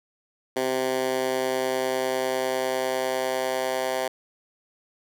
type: tone with high-pass filter sweep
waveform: 10% pulse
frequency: 130 Hz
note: C3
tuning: 11 cents flat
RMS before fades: -26 dBFS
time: 0.56-4.08 s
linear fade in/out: 5 ms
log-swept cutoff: 360 to 560 Hz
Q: 1.4
effects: none